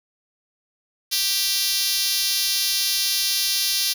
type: tone with high-pass filter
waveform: 5% pulse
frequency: 392 Hz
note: G4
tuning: in tune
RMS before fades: -22 dBFS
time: 1.11-3.94 s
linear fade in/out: 20 ms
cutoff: 4900 Hz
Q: 1.2
effects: 8-bit